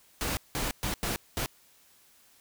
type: noise bursts at uneven times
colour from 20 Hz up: pink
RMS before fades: -31 dBFS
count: 5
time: 0.21-0.37 / 0.55-0.71 / 0.83-0.94 / 1.03-1.16 / 1.37-1.46 s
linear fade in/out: 0 ms
effects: white hiss -61 dBFS RMS until 2.4 s